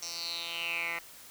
10% pulse tone with band-pass filter sweep, 168.8 Hz, E3, 41 cents sharp, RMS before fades -36 dBFS, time 0.02-0.99 s, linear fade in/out 5 ms, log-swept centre 5700 to 1900 Hz, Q 6.3, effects white hiss -51 dBFS RMS until 1.3 s

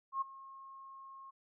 sine tone with ADSR envelope, 1079 Hz, C#6, 47 cents flat, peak -30 dBFS, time 0.12-1.31 s, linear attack 93 ms, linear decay 14 ms, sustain -19 dB, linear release 15 ms, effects none

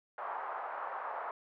pink band-pass noise, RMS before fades -40 dBFS, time 0.18-1.31 s, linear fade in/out 2 ms, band 700 to 1300 Hz, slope 24 dB/octave, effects none

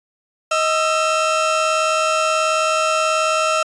30% pulse tone pair together, 630 / 1338.6 Hz, D#5 / E6, +21 / +26 cents, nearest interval octave + minor second, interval 1305 cents, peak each -16 dBFS, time 0.51-3.63 s, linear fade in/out 5 ms, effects resampled to 22050 Hz

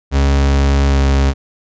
40% pulse tone with pitch glide, 69.3 to 68.42 Hz, C#2 to C#2, 0 to -22 cents, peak -9 dBFS, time 0.11-1.34 s, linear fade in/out 50 ms, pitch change -22 cents, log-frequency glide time 0.87-0.99 s, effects resampled to 16000 Hz

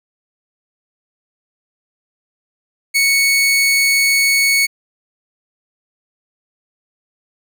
sawtooth tone, 2217 Hz, C#7, in tune, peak -8 dBFS, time 2.94-4.67 s, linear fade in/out 20 ms, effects none

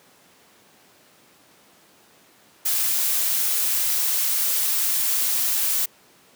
blue noise, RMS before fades -22 dBFS, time 2.65-5.86 s, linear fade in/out 10 ms, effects pink hiss -54 dBFS RMS until 6.35 s + high-pass 200 Hz 12 dB/octave

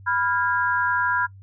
sine chord, F diminished, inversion second, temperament equal with one note detuned, 987.8 / 1396.9 / 1634.6 Hz, Cb6 / F6 / Ab6, 0 / 0 / -28 cents, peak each -24 dBFS, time 0.06-1.27 s, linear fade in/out 20 ms, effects noise-tail reverb RT60 0.1 s tail -22 dB re dry + added 97 Hz sine -42 dBFS peak until 1.42 s

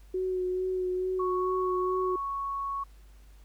sine tone with vibrato, 368.9 Hz, F#4, 5 cents flat, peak -27 dBFS, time 0.14-2.16 s, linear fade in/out 5 ms, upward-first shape sine, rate 2.3 Hz, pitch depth 19 cents each way
sine tone, 1108.7 Hz, C#6, in tune, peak -30 dBFS, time 1.19-2.84 s, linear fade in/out 10 ms
effects added 50 Hz sine -50 dBFS peak until 3.44 s + pink hiss -64 dBFS RMS until 3.44 s

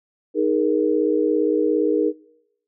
sine chord, D# suspended fourth, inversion none, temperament equal with one note detuned, 311.1 / 415.3 / 472.7 Hz, D#4 / G#4 / A#4, 0 / 0 / +24 cents, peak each -21 dBFS, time 0.34-2.13 s, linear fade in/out 50 ms, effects noise-tail reverb RT60 0.9 s tail -25 dB re dry

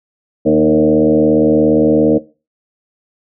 sine tone with frequency modulation, 385.9 Hz, G4, 27 cents flat, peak -7 dBFS, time 0.45-2.19 s, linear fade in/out 20 ms, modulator 77.3 Hz, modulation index 2.4, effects noise-tail reverb RT60 0.3 s tail -18 dB re dry

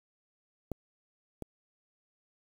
clicks, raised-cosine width 2 ms, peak -21 / -25 dBFS, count 2, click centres 0.717 / 1.423 s, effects 8-bit

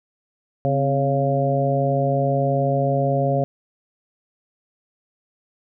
harmonic tone with a mistuned harmonic, 138.59 Hz, C#3, in tune, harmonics 1 / 2 / 3 / 4 / 5, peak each -21 / -27 / -28 / -22 / -24 dBFS, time 0.65-3.44 s, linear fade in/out 0 ms, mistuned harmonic 2, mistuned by -83 cents, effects none

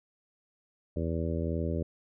harmonic tone, 82.41 Hz, E2, in tune, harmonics 1 / 2 / 3 / 4 / 5 / 6 / 7, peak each -32 / -35 / -37 / -38 / -39 / -40 / -40 dBFS, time 0.96-1.83 s, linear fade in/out 5 ms, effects none

